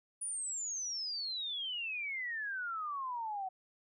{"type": "exponential sweep", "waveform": "sine", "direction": "down", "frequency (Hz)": [9810, 740], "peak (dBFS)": -36, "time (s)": [0.21, 3.49], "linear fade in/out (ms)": 10, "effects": []}